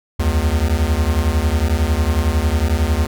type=beating tone pair; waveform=square; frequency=71 / 82 Hz; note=C#2 / E2; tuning=+42 / -9 cents; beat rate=11 Hz; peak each=-18 dBFS; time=0.19-3.07 s; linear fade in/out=10 ms; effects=none